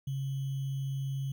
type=tone with sample-and-hold; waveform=sine; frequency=135.9 Hz; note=C#3; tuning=34 cents flat; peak=-31 dBFS; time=0.07-1.32 s; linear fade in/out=5 ms; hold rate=3150 Hz; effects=none